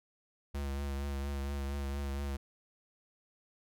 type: tone with vibrato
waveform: square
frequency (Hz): 69.8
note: C#2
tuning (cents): +13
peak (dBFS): -35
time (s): 0.54-2.37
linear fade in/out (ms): 10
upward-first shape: triangle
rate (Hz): 4.3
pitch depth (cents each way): 37
effects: none